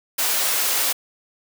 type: high-pass noise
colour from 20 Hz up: white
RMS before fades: -21 dBFS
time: 0.18-0.93 s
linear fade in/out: 10 ms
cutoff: 420 Hz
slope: 12 dB/octave
effects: none